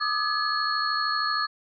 sine tone cluster, 1195 / 1268 / 1698 / 4330 Hz, D6 / D#6 / G#6 / C#8, +30 / +32 / +38 / -41 cents, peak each -29 dBFS, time 0-1.47 s, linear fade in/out 20 ms, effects none

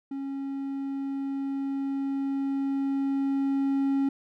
triangle tone with level ramp, 274.2 Hz, C#4, 19 cents flat, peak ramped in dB -29 to -20 dBFS, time 0.11-4.09 s, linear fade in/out 5 ms, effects none

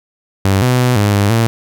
sawtooth tone with pitch steps, 97.1 / 125.6 / 124.8 / 103 / 101.1 / 114.3 Hz, G2 / B2 / B2 / G#2 / G#2 / A#2, -16 / +30 / +19 / -14 / -46 / -34 cents, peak -6 dBFS, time 0.45-1.47 s, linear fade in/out 0 ms, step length 170 ms, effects none

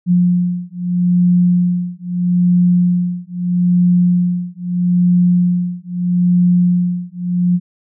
sine beating tone pair, 177.2 / 177.98 Hz, F3 / F3, +25 / +33 cents, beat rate 0.78 Hz, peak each -14 dBFS, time 0.06-7.6 s, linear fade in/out 50 ms, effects none

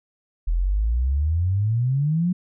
sine exponential sweep, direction up, 39.97 to 185 Hz, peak -18 dBFS, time 0.47-2.33 s, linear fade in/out 10 ms, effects none

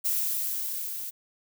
violet noise with level ramp, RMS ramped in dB -26 to -36 dBFS, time 0.04-1.11 s, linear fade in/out 20 ms, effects none

